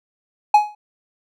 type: tone with exponential decay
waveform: triangle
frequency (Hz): 839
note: G#5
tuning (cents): +17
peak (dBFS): -3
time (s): 0.54-0.75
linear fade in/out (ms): 5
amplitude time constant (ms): 45
effects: none